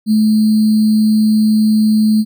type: tone with sample-and-hold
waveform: sine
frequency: 215.9 Hz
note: A3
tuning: 33 cents flat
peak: -8 dBFS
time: 0.06-2.25 s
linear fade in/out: 50 ms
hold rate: 4410 Hz
effects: none